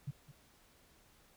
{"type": "tone with echo", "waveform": "sine", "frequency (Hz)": 140.3, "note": "C#3", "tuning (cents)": 21, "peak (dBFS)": -36, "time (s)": [0.07, 0.11], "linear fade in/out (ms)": 10, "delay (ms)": 210, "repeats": 1, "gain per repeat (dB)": -15, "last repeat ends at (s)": 0.32, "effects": ["pink hiss -66 dBFS RMS until 1.36 s"]}